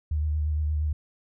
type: tone with vibrato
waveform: sine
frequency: 76 Hz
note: D#2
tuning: 40 cents flat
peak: -23 dBFS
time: 0.11-0.93 s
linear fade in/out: 5 ms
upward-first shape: sine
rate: 8.6 Hz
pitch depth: 31 cents each way
effects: none